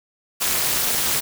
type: noise with amplitude modulation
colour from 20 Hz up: white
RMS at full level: -17 dBFS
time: 0.4-1.21 s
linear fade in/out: 20 ms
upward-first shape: sine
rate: 272 Hz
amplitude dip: 100%
effects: none